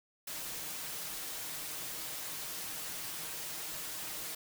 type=noise with comb filter; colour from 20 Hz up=white; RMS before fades=-41 dBFS; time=0.27-4.35 s; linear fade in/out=5 ms; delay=6.4 ms; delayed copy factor=+0.55; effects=none